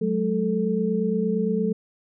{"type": "tone cluster", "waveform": "sine", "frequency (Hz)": [184.8, 213.5, 439.3], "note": ["F#3", "G#3", "A4"], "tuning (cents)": [-2, 48, -3], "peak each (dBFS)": -25, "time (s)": [0.01, 1.73], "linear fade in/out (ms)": 10, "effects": []}